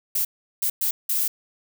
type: noise bursts at uneven times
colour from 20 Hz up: violet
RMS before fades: -23 dBFS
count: 4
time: 0.15-0.25 / 0.62-0.7 / 0.81-0.91 / 1.09-1.28 s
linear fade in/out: 5 ms
effects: none